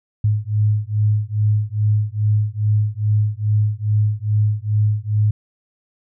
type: beating tone pair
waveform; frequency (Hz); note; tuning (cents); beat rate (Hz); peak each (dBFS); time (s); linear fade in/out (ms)
sine; 104.6 / 107; G#2 / A2; +13 / -48; 2.4; -18 / -18; 0.24-5.31; 5
effects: none